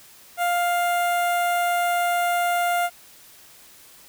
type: tone with notch filter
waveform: sawtooth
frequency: 701 Hz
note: F5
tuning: 6 cents sharp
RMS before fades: -22 dBFS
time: 0.37-2.9 s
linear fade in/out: 50 ms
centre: 4900 Hz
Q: 0.7
effects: white hiss -49 dBFS RMS until 4.08 s